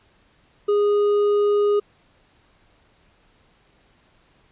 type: tone with hard clipping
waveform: triangle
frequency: 411.8 Hz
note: G#4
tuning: 15 cents flat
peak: -17 dBFS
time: 0.68-1.8 s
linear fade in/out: 10 ms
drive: 8 dB
effects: pink hiss -59 dBFS RMS until 4.51 s + resampled to 8000 Hz